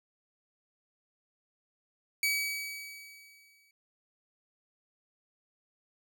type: tone with exponential decay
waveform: sawtooth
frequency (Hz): 2278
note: C#7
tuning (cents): +47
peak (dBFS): -22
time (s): 2.23-3.71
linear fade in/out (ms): 2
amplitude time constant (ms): 320
effects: none

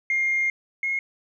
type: tone pair in turn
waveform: sine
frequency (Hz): 2122 / 2157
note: C7 / C#7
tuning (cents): +24 / -48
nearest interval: unison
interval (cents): 28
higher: second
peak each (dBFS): -19 / -22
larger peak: first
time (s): 0.1-0.5 / 0.83-0.99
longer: first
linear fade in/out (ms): 2
effects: tanh soft clip ceiling -16 dBFS

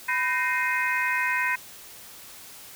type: tone cluster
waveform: sine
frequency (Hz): 993 / 1537 / 1855 / 2106 / 2508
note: B5 / G6 / A#6 / C7 / D#7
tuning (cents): +9 / -35 / -9 / +11 / +13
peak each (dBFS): -29 / -29 / -28 / -30 / -30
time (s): 0.08-1.56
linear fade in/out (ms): 10
effects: white hiss -45 dBFS RMS until 2.75 s

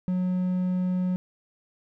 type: tone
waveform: triangle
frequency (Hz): 182.5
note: F#3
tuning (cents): -24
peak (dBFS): -21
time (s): 0.08-1.16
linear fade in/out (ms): 0
effects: none

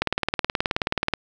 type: click train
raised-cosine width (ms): 0.3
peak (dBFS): -5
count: 22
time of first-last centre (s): 0.02-1.137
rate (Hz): 18.8
effects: none

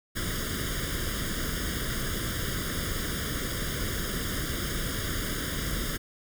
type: noise with comb filter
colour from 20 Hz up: pink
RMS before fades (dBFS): -31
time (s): 0.15-5.98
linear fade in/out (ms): 20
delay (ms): 0.59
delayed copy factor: +1
effects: none

